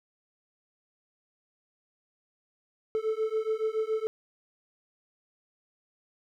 triangle beating tone pair, 435 / 442.1 Hz, A4 / A4, -20 / +8 cents, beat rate 7.1 Hz, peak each -28 / -28 dBFS, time 2.95-4.07 s, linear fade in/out 0 ms, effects none

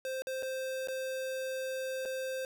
square tone with dropouts, 523.3 Hz, C5, in tune, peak -35 dBFS, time 0.05-2.45 s, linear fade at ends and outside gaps 1 ms, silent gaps 0.221-0.27 / 0.425-0.43 / 0.874-0.884 / 2.053-2.057 s, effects none

